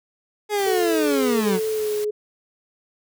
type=linear sweep; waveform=30% pulse; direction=down; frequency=424.5 to 177.1 Hz; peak=-17 dBFS; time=0.49-1.6 s; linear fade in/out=50 ms
type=noise; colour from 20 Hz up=white; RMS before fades=-36 dBFS; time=0.58-2.05 s; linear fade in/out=10 ms
type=tone with vibrato; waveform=sine; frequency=429.2 Hz; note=A4; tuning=43 cents flat; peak=-21 dBFS; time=0.66-2.11 s; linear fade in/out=10 ms; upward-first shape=sine; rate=1.3 Hz; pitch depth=37 cents each way
effects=none